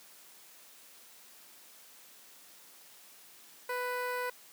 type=tone with notch filter; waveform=15% pulse; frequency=495.6 Hz; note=B4; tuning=6 cents sharp; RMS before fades=-35 dBFS; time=3.69-4.3 s; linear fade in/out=5 ms; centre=6400 Hz; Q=0.67; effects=white hiss -56 dBFS RMS until 4.52 s + high-pass 200 Hz 12 dB/octave